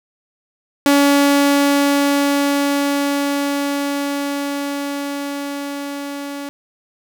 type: tone with level ramp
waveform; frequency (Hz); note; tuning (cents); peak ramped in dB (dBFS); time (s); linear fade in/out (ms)
sawtooth; 283.2; C#4; +37; -6 to -22; 0.86-6.49; 0
effects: none